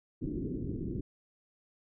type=low-pass noise; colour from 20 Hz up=white; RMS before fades=-36 dBFS; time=0.21-1.01 s; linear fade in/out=10 ms; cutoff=370 Hz; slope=48 dB/octave; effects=none